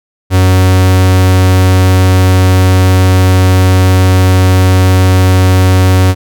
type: tone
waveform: 45% pulse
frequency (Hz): 93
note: F#2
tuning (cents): +9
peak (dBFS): -4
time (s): 0.3-6.15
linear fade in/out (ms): 50
effects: none